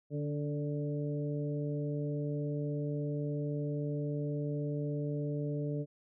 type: harmonic tone with a mistuned harmonic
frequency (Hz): 146.83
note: D3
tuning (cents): 0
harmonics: 1 / 2 / 3 / 4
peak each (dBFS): -34 / -39 / -40 / -44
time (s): 0.1-5.86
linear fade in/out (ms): 50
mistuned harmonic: 2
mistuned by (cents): -19
effects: none

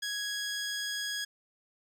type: tone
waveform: 15% pulse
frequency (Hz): 1661.2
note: G#6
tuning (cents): 0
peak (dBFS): -26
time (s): 0.02-1.25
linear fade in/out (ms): 10
effects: resampled to 32000 Hz

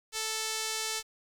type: tone with band-pass filter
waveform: sawtooth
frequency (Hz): 440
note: A4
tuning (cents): 0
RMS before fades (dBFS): -34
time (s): 0.12-1.03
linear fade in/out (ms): 50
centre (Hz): 6100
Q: 0.97
effects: 9-bit

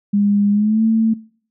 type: tone with pitch glide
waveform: sine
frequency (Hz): 203.5 to 223.2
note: G#3 to A3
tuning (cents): -35 to +25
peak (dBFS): -12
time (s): 0.13-1.14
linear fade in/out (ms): 10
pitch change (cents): +160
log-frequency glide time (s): 0.51-0.83
effects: noise-tail reverb RT60 0.5 s tail -22 dB re dry

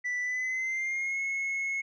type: tone with pitch glide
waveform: sine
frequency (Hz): 1975.5 to 2179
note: B6 to C#7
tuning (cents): 0 to -30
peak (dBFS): -26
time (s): 0.04-1.82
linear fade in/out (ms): 20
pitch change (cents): +170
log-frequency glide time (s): 0.21-1.2
effects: tanh soft clip ceiling -28 dBFS

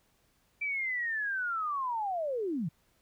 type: linear sweep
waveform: sine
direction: down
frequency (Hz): 2344 to 139.5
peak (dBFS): -30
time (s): 0.61-2.69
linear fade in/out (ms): 10
effects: pink hiss -70 dBFS RMS until 3.01 s

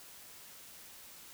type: silence
effects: white hiss -53 dBFS RMS until 1.33 s

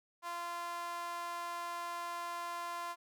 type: tone with high-pass filter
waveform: sawtooth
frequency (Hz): 345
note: F4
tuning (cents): -21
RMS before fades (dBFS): -41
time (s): 0.22-2.96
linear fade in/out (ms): 50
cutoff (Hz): 920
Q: 4.8
effects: none

